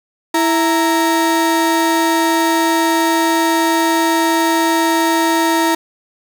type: tone pair together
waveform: 35% pulse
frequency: 330 / 931.5 Hz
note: E4 / A#5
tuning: +2 / -2 cents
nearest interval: octave + tritone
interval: 1796 cents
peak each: -13 / -14 dBFS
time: 0.34-5.75 s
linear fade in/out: 5 ms
effects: 7-bit